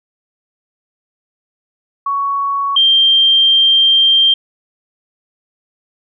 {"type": "tone pair in turn", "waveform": "sine", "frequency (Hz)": [1116, 3170], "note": ["C#6", "G7"], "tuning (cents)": [11, 19], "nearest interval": "octave + tritone", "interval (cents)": 1808, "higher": "second", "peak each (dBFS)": [-14, -7], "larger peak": "second", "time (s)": [[2.06, 2.76], [2.76, 4.34]], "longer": "second", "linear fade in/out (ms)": 5, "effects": []}